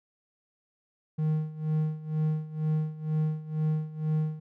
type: tone with tremolo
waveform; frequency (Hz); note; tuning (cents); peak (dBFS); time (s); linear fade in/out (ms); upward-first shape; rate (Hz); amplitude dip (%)
triangle; 155.3; D#3; -3; -21; 1.18-4.4; 10; sine; 2.1; 85
effects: none